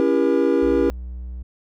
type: chord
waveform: triangle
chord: C# diminished seventh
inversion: none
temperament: just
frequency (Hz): 277.2 / 332.6 / 399.1 / 479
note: C#4 / E4 / G4 / Bb4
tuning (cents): 0 / +16 / +31 / +47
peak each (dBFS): -19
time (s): 0-0.9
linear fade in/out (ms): 0
type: tone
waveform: triangle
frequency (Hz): 61.5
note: B1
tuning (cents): -7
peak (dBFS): -27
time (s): 0.62-1.43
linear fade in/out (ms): 10
effects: none